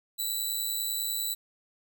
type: tone with amplitude modulation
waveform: 10% pulse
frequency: 3966 Hz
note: B7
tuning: 7 cents sharp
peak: -19 dBFS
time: 0.18-1.35 s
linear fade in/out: 20 ms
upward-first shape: sine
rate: 110 Hz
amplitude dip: 55%
effects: none